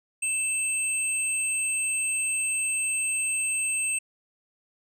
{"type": "tone pair together", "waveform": "sine", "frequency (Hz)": [2637, 8372], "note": ["E7", "C9"], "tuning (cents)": [0, 0], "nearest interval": "octave + minor sixth", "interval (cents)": 2000, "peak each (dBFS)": [-27, -24], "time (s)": [0.22, 3.99], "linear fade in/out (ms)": 10, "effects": ["tanh soft clip ceiling -21 dBFS"]}